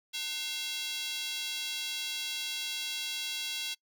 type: tone with high-pass filter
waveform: square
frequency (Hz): 301.6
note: D4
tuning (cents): +46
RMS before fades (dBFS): -36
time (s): 0.13-3.75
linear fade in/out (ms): 20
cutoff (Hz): 3300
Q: 2.4
effects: noise-tail reverb RT60 0.1 s tail -25 dB re dry